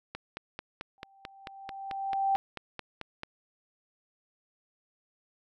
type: click train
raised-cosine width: 0.3 ms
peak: -21 dBFS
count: 15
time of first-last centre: 0.15-3.234 s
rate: 4.54 Hz
type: tone with exponential growth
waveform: sine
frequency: 782 Hz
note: G5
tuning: 4 cents flat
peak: -22 dBFS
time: 0.98-2.36 s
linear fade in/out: 0 ms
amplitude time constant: 300 ms
effects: none